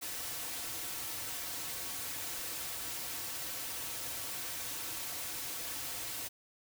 white noise with comb filter, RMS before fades -40 dBFS, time 0.01-6.29 s, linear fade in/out 20 ms, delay 4.9 ms, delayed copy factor -0.6, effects none

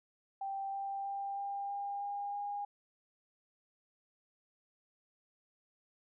sine tone with pitch steps, 784 / 789 / 794 / 799.1 / 804.2 / 809.3 / 814.5 Hz, G5 / G5 / G5 / G5 / G5 / G#5 / G#5, 0 / +11 / +22 / +33 / +44 / -45 / -34 cents, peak -36 dBFS, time 0.41-2.65 s, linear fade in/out 5 ms, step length 320 ms, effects none

